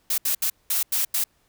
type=noise bursts at uneven times; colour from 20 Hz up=blue; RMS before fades=-23 dBFS; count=6; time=0.1-0.18 / 0.25-0.35 / 0.42-0.5 / 0.7-0.83 / 0.92-1.05 / 1.14-1.24 s; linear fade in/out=5 ms; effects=pink hiss -65 dBFS RMS until 1.48 s